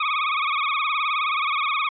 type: tone with vibrato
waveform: 25% pulse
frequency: 1174.7 Hz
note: D6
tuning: in tune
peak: -17 dBFS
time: 0-1.89 s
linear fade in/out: 5 ms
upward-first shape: sine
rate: 19 Hz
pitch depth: 130 cents each way
effects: resampled to 11025 Hz